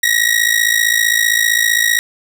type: ring-modulated tone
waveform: sawtooth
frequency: 1900 Hz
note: A#6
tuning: 33 cents sharp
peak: -5 dBFS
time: 0.03-1.99 s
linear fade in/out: 0 ms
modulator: 27.7 Hz
effects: none